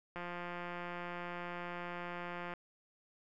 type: click train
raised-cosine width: 0.5 ms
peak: -28 dBFS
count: 417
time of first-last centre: 0.16-2.537 s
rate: 175 Hz
effects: none